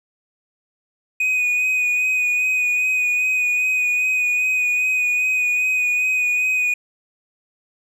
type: tone with vibrato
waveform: triangle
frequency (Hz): 2489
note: D#7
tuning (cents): 0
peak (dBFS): -15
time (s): 1.2-6.74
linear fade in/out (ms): 5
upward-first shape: sine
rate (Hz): 2.5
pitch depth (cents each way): 22
effects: none